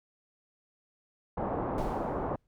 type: low-pass noise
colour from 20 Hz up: white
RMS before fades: -33 dBFS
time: 1.37-2.36 s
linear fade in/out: 5 ms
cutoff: 910 Hz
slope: 24 dB/octave
type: noise with exponential decay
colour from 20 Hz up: brown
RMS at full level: -32 dBFS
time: 1.78-2.47 s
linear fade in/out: 1 ms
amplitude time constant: 150 ms
effects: none